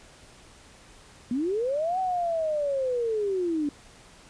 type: linear two-way sweep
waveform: sine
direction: up then down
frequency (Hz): 228.7 to 760 to 283.5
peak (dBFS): -24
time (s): 1.31-3.69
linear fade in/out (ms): 2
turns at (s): 1.99
effects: pink hiss -52 dBFS RMS until 4.29 s + resampled to 22050 Hz